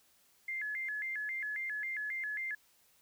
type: tone with vibrato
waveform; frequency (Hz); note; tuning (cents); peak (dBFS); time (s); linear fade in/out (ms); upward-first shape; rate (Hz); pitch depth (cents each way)
sine; 1891; A#6; +24; -35; 0.48-2.55; 5; square; 3.7; 180
effects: white hiss -68 dBFS RMS until 3.01 s